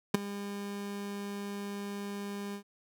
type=tone with ADSR envelope; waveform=30% pulse; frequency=201.8 Hz; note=G#3; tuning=49 cents flat; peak=-16 dBFS; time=0.14-2.63 s; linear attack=6 ms; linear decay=12 ms; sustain=-18 dB; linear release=90 ms; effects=none